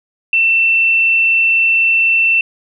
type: tone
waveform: sine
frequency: 2684 Hz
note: E7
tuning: 31 cents sharp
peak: -9 dBFS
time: 0.33-2.41 s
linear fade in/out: 2 ms
effects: none